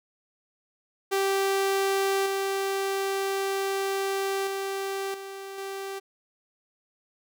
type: tone with level steps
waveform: sawtooth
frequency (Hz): 390.4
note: G4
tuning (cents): -7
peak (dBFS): -19 / -22 / -25 / -33 / -29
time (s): 1.11-6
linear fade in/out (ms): 20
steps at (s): 2.26 / 4.47 / 5.14 / 5.58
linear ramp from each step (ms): 2
effects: none